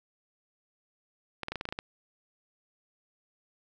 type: clicks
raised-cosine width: 0.3 ms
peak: -18 dBFS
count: 9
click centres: 1.433 / 1.484 / 1.52 / 1.557 / 1.611 / 1.654 / 1.689 / 1.725 / 1.789 s
effects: none